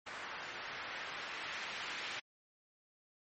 blue noise with low-pass filter sweep, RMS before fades -44 dBFS, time 0.06-2.2 s, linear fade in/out 10 ms, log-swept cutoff 1500 to 2300 Hz, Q 1.1, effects MP3 32 kbps

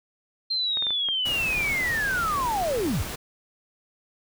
sine linear sweep, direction down, 4186 to 50.1 Hz, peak -23 dBFS, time 0.5-3.03 s, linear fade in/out 10 ms
clicks, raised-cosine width 0.5 ms, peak -22 dBFS, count 7, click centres 0.772 / 0.824 / 0.868 / 0.906 / 1.087 / 1.528 / 1.607 s
pink noise, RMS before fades -34 dBFS, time 1.25-3.16 s, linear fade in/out 10 ms
effects none

